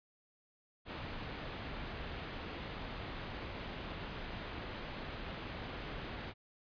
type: low-pass noise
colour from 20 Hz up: pink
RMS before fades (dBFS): -44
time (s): 0.85-6.34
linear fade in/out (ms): 50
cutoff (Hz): 3800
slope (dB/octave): 24
effects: resampled to 11025 Hz